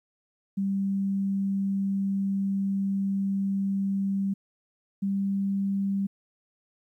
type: tone pair in turn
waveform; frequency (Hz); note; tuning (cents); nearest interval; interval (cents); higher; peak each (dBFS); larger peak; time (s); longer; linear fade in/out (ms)
sine; 196 / 196.82; G3 / G3; 0 / +7; unison; 7; second; -24; neither; 0.57-4.34 / 5.02-6.07; first; 10
effects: 11-bit